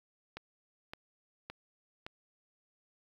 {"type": "click train", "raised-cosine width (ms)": 0.3, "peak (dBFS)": -26, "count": 4, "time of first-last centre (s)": [0.37, 2.065], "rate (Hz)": 1.77, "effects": ["9-bit"]}